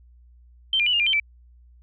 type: tone with pitch steps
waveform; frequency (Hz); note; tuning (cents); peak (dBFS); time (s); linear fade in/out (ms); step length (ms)
sine; 3121 / 2399 / 2965 / 2827 / 2398 / 3113 / 2322; G7 / D7 / F#7 / F7 / D7 / G7 / D7; -8 / +36 / +3 / +20 / +36 / -13 / -20; -18; 0.73-1.199; 2; 67
effects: added 60 Hz sine -49 dBFS peak until 1.82 s